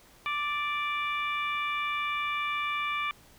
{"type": "harmonic tone with a mistuned harmonic", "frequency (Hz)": 587.3, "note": "D5", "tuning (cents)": 0, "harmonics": [2, 3, 4, 5, 6], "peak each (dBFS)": [-31, -41, -32, -42, -42], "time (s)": [0.26, 3.11], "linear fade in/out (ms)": 0, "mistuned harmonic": 5, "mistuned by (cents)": -17, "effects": ["pink hiss -57 dBFS RMS until 3.38 s"]}